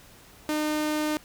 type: tone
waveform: sawtooth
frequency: 304.3 Hz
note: D#4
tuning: 38 cents flat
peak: -21 dBFS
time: 0.49-1.17 s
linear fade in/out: 0 ms
effects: pink hiss -52 dBFS RMS until 1.24 s